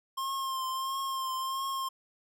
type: tone with vibrato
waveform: square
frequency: 1063 Hz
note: C6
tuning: 27 cents sharp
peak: -32 dBFS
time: 0.17-1.89 s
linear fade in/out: 10 ms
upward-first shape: triangle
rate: 1.5 Hz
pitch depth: 35 cents each way
effects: none

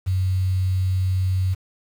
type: tone with quantisation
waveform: sine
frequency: 93.3 Hz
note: F#2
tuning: 15 cents sharp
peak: -18 dBFS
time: 0.06-1.55 s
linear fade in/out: 20 ms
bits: 7
effects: none

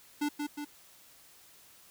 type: tone with echo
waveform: square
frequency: 293.7 Hz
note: D4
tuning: in tune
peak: -29 dBFS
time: 0.21-0.29 s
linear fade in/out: 10 ms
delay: 180 ms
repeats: 2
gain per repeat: -4 dB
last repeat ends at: 0.65 s
effects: white hiss -58 dBFS RMS until 1.9 s

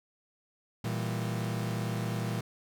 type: chord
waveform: 40% pulse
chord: E diminished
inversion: second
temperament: equal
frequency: 116.54 / 164.81 / 196 Hz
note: Bb2 / E3 / G3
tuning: 0 / 0 / 0 cents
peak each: -32 / -36 / -37 dBFS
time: 0.84-2.41 s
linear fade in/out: 5 ms
effects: none

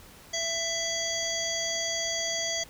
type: harmonic tone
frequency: 665 Hz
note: E5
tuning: 15 cents sharp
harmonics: 1 / 3 / 5 / 7 / 9 / 10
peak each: -35 / -35 / -35 / -35 / -35 / -35 dBFS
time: 0.33-2.64 s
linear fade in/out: 10 ms
effects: pink hiss -51 dBFS RMS until 2.69 s

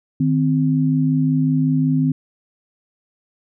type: tone pair together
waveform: sine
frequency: 154.6 / 260 Hz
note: D#3 / C4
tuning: -11 / -11 cents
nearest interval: major sixth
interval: 900 cents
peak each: -17 dBFS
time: 0.2-2.12 s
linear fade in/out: 5 ms
effects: none

